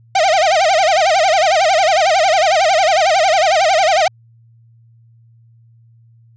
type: tone with vibrato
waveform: 45% pulse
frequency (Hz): 698.5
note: F5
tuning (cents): 0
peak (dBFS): -10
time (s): 0.15-4.08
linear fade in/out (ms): 5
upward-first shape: sine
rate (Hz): 11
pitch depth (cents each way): 230
effects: added 115 Hz sine -45 dBFS peak until 6.36 s + resampled to 16000 Hz